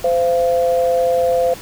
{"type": "tone pair together", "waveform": "sine", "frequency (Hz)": [515.2, 686], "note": ["C5", "F5"], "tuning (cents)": [-27, -31], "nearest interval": "perfect fourth", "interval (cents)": 496, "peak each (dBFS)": [-14, -18], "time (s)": [0.04, 1.54], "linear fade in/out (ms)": 5, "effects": ["pink hiss -35 dBFS RMS until 1.61 s"]}